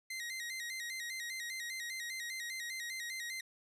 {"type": "tone with vibrato", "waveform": "sawtooth", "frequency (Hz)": 1981, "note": "B6", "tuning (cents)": 5, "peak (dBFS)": -36, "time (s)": [0.1, 3.41], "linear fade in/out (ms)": 5, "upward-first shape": "square", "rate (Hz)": 5, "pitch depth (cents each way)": 80, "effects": ["low-pass 12000 Hz 12 dB/octave"]}